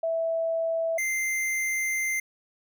sine / square tone pair in turn, 657 / 2086 Hz, E5 / C7, -6 / -6 cents, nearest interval octave + minor sixth, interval 2000 cents, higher second, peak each -24 / -26 dBFS, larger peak first, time 0.03-0.98 / 0.98-2.2 s, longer second, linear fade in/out 5 ms, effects none

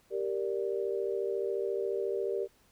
sine chord, G minor, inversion none, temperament equal, 392 / 466.2 / 587.3 Hz, G4 / Bb4 / D5, 0 / 0 / 0 cents, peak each -32 / -34 / -38 dBFS, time 0.1-2.48 s, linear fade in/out 50 ms, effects pink hiss -66 dBFS RMS until 2.71 s

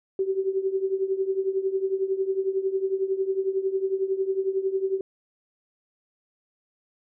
sine tone with tremolo, 384.5 Hz, G4, 33 cents flat, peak -19 dBFS, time 0.19-5.01 s, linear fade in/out 2 ms, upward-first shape triangle, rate 11 Hz, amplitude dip 85%, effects none

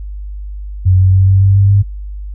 sine tone with pitch steps, 92.5 / 93.74 / 94.99 / 96.26 / 97.55 / 98.85 / 100.18 Hz, F#2 / F#2 / F#2 / G2 / G2 / G2 / G2, 0 / +23 / +46 / -31 / -8 / +15 / +38 cents, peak -5 dBFS, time 0.85-1.83 s, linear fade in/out 20 ms, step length 140 ms, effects added 50 Hz sine -22 dBFS peak until 2.34 s

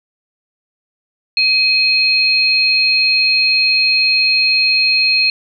sine tone pair together, 2520 / 4238 Hz, D#7 / C8, +21 / +21 cents, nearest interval major sixth, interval 900 cents, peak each -13 dBFS, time 1.37-5.3 s, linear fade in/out 2 ms, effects none

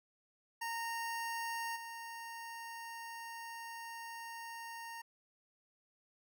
25% pulse tone with level steps, 923 Hz, A#5, 17 cents flat, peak -34 / -41 dBFS, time 0.61-5.02 s, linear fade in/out 10 ms, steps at 1.75 s, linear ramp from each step 20 ms, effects none

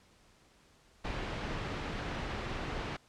pink low-pass noise, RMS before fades -38 dBFS, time 1.04-2.97 s, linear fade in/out 10 ms, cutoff 3000 Hz, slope 12 dB/octave, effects pink hiss -64 dBFS RMS until 3.08 s + low-pass 8000 Hz 12 dB/octave

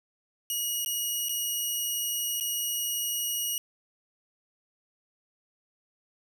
10% pulse tone with dropouts, 2897 Hz, F#7, 37 cents flat, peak -20 dBFS, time 0.5-3.58 s, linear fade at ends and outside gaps 1 ms, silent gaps 0.848-0.86 / 1.286-1.293 / 2.4-2.408 s, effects none

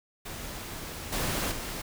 pink noise with level steps, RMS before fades -39 / -30 / -36 dBFS, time 0.25-1.82 s, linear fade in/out 10 ms, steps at 1.12 / 1.51 s, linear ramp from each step 10 ms, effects none

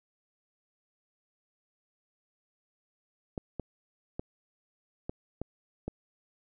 clicks, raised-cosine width 2 ms, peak -21 dBFS, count 6, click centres 3.378 / 3.597 / 4.195 / 5.095 / 5.416 / 5.88 s, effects none

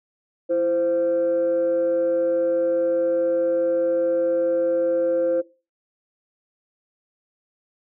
sine tone pair together, 334.7 / 520.5 Hz, E4 / C5, +26 / -9 cents, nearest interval minor sixth, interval 765 cents, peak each -24 / -18 dBFS, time 0.49-5.42 s, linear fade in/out 20 ms, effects noise-tail reverb RT60 0.3 s tail -19 dB re dry + tanh soft clip ceiling -14 dBFS

